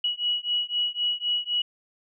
sine beating tone pair, 2920 / 2923.9 Hz, F#7 / F#7, -24 / -21 cents, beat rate 3.9 Hz, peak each -27 dBFS, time 0.04-1.62 s, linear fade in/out 5 ms, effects none

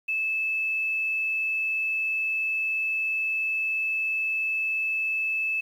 sine tone with quantisation, 2617 Hz, E7, 13 cents flat, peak -24 dBFS, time 0.08-5.61 s, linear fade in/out 10 ms, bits 9, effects none

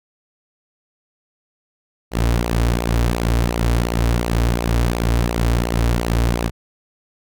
sawtooth tone with flanger, 58.27 Hz, A#1, in tune, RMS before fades -18 dBFS, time 2.11-6.51 s, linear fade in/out 50 ms, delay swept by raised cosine 0.56 to 5.76 ms, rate 2.8 Hz, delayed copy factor -0.6, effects none

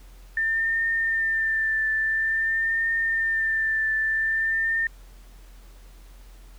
sine tone with vibrato, 1792 Hz, A6, 31 cents sharp, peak -21 dBFS, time 0.37-4.87 s, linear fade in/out 2 ms, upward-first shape triangle, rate 0.49 Hz, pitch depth 31 cents each way, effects added 43 Hz sine -44 dBFS peak until 6.58 s + pink hiss -56 dBFS RMS until 6.58 s

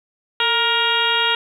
harmonic tone with a mistuned harmonic, 470 Hz, A#4, 14 cents sharp, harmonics 1 / 2 / 3 / 4 / 5 / 6 / 7 / 8, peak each -28 / -23 / -22 / -26 / -28 / -22 / -22 / -26 dBFS, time 0.4-1.35 s, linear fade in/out 2 ms, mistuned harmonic 1, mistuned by -64 cents, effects 8-bit

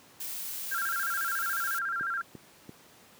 blue noise, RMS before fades -37 dBFS, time 0.2-1.79 s, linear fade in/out 5 ms
sine tone with vibrato, 1480 Hz, F#6, in tune, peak -29 dBFS, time 0.71-2.22 s, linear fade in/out 10 ms, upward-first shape square, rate 14 Hz, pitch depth 130 cents each way
clicks, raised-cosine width 3 ms, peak -28 dBFS, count 3, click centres 2.01 / 2.352 / 2.693 s
effects pink hiss -56 dBFS RMS until 3.19 s + high-pass 150 Hz 12 dB/octave

